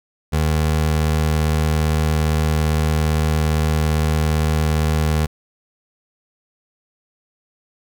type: tone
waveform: 25% pulse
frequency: 77.6 Hz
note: D#2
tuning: 4 cents flat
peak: -12 dBFS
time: 0.32-5.27 s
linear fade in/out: 20 ms
effects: none